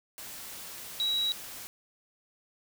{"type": "tone in noise", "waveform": "sine", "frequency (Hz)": 3876, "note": "B7", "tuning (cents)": -33, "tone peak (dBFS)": -26, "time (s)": [1, 1.32], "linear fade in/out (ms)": 0, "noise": "white", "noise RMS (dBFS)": -43, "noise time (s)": [0.18, 1.67], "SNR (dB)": 14, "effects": []}